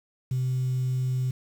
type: tone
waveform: sine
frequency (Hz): 128.4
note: C3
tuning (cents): -32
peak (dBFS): -22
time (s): 0.31-1.31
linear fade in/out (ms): 5
effects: tanh soft clip ceiling -21 dBFS + 8-bit